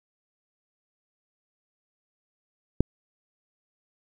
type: click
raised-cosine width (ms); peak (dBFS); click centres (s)
3; -6; 2.806
effects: 8-bit